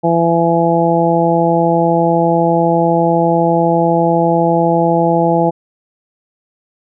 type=harmonic tone; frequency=168 Hz; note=E3; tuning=33 cents sharp; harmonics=1 / 2 / 3 / 4 / 5; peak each=-16 / -16 / -16 / -16 / -16 dBFS; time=0.03-5.51 s; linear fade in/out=20 ms; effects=none